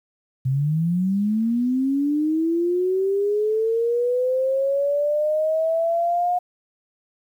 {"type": "linear sweep", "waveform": "sine", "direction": "up", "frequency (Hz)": [127.2, 720], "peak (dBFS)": -18, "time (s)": [0.45, 6.39], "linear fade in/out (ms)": 10, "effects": ["9-bit"]}